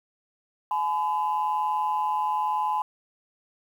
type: tone pair together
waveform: sine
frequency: 849.3 / 1010 Hz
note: G#5 / B5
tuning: +39 / +39 cents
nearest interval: minor third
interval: 300 cents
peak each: -25 dBFS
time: 0.71-2.82 s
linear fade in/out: 2 ms
effects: tanh soft clip ceiling -17 dBFS + 9-bit